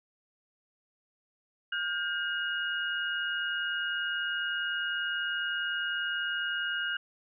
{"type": "tone cluster", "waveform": "sine", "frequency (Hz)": [1425, 1585, 2872], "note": ["F6", "G6", "F7"], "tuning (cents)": [34, 19, 48], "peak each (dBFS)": [-34, -33, -35], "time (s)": [1.72, 6.97], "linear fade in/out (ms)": 5, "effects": []}